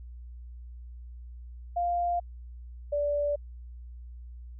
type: tone pair in turn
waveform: sine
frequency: 698.5 / 581.3 Hz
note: F5 / D5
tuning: 0 / -18 cents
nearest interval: minor third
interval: 318 cents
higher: first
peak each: -25 dBFS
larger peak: neither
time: 1.76-2.2 / 2.92-3.36 s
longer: neither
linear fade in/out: 10 ms
effects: added 60 Hz sine -41 dBFS peak until 4.59 s